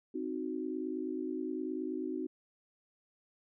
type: chord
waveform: sine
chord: C diminished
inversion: none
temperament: equal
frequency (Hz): 261.6 / 311.1 / 370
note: C4 / Eb4 / Gb4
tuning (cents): 0 / 0 / 0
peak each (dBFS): -39 / -38 / -39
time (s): 0.14-2.27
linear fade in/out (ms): 10
effects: none

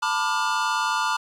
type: chord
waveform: square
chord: B half-diminished seventh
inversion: third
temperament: just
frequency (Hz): 889 / 987.8 / 1185.3 / 1422.4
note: A5 / B5 / D6 / F6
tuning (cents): +18 / 0 / +16 / +31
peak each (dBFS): -28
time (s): 0.02-1.17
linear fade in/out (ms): 10
effects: low-pass 7000 Hz 12 dB/octave + 9-bit

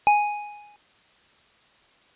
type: tone with exponential decay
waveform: square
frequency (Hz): 830.6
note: G#5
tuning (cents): 0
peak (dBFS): -13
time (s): 0.07-0.76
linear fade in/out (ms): 0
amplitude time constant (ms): 150
effects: white hiss -58 dBFS RMS until 2.15 s + resampled to 8000 Hz

